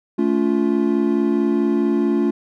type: chord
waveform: triangle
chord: A augmented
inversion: none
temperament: equal with one note detuned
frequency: 220 / 284.5 / 349.2 Hz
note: A3 / C#4 / E#4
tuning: 0 / +45 / 0 cents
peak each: -18 dBFS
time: 0.18-2.31 s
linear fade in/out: 10 ms
effects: none